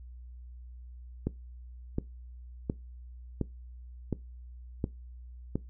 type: click train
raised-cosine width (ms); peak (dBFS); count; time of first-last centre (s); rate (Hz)
3; -16; 7; 1.27-5.556; 1.4
effects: noise-tail reverb RT60 0.2 s tail -20 dB re dry + added 61 Hz sine -44 dBFS peak until 5.69 s